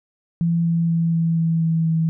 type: tone with pitch steps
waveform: sine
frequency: 168.4 / 167.33 / 166.27 / 165.22 / 164.17 / 163.13 / 162.1 Hz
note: E3 / E3 / E3 / E3 / E3 / E3 / E3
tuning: +37 / +26 / +15 / +4 / -7 / -18 / -29 cents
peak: -16 dBFS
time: 0.41-2.09 s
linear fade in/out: 0 ms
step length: 240 ms
effects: none